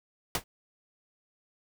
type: noise with exponential decay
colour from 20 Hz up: pink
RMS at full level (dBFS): -23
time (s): 0.35-0.44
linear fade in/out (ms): 2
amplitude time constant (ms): 18
effects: none